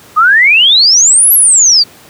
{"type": "exponential two-way sweep", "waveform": "sine", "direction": "up then down", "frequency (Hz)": [1200, 11840, 4493], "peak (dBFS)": -3, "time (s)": [0.16, 1.84], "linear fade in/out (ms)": 20, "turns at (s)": 1.33, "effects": ["pink hiss -38 dBFS RMS until 2.09 s", "high-pass 100 Hz 12 dB/octave"]}